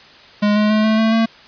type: tone with pitch steps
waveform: square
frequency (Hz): 207.7 / 211.2 / 214.8 / 218.4 / 222.1 / 225.8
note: G#3 / G#3 / A3 / A3 / A3 / A3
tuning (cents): 0 / +29 / -41 / -13 / +16 / +45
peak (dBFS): -13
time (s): 0.42-1.26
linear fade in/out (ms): 10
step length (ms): 140
effects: white hiss -43 dBFS RMS until 1.47 s + resampled to 11025 Hz